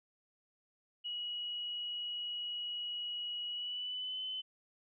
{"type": "tone with pitch glide", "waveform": "sine", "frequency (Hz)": [2912, 3036], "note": ["F#7", "F#7"], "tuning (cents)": [-28, 44], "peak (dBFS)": -37, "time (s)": [1.04, 4.42], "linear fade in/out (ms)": 20, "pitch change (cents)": 72, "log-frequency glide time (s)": [3.48, 4.2], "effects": []}